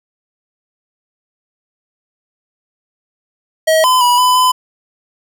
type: tone with pitch steps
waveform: square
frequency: 637 / 1016 / 976 / 1002 / 1011 Hz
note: D#5 / B5 / B5 / B5 / B5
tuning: +41 / +49 / -21 / +25 / +40 cents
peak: -9 dBFS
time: 3.67-4.52 s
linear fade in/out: 10 ms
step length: 170 ms
effects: none